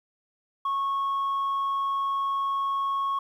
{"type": "tone", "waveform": "sine", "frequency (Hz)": 1100, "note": "C#6", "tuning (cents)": -14, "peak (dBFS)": -22, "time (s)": [0.65, 3.19], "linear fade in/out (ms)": 5, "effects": ["tanh soft clip ceiling -23 dBFS", "10-bit"]}